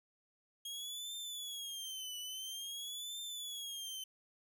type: tone with vibrato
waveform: sawtooth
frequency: 3259 Hz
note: G#7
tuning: 33 cents flat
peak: -39 dBFS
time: 0.65-4.04 s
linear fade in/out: 5 ms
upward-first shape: triangle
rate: 0.49 Hz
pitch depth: 170 cents each way
effects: none